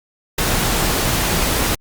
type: noise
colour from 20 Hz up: pink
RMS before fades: -18 dBFS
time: 0.38-1.75 s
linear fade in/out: 5 ms
effects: Opus 48 kbps